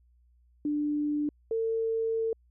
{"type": "tone pair in turn", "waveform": "sine", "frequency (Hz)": [295.8, 450.5], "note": ["D4", "A4"], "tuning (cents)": [13, 41], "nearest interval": "perfect fifth", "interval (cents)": 728, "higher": "second", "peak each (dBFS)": -26, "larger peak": "neither", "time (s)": [[0.65, 1.29], [1.51, 2.33]], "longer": "second", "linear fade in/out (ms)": 2, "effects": ["added 60 Hz sine -60 dBFS peak until 2.5 s"]}